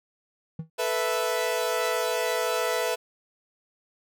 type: tone with exponential decay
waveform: triangle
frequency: 160.7 Hz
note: E3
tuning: 44 cents flat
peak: -25 dBFS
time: 0.59-0.7 s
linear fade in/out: 5 ms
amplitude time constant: 22 ms
type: chord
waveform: sawtooth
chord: A suspended second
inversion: none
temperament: equal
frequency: 440 / 493.9 / 659.3 Hz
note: A4 / B4 / E5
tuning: 0 / 0 / 0 cents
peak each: -27 / -24 / -25 dBFS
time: 0.78-2.96 s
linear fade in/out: 20 ms
effects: none